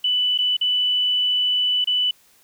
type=tone with dropouts; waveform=sine; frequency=2982 Hz; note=F#7; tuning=13 cents sharp; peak=-17 dBFS; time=0.04-2.11 s; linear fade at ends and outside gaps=5 ms; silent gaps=0.378-0.386 / 0.568-0.611 / 1.844-1.872 s; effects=white hiss -56 dBFS RMS until 2.43 s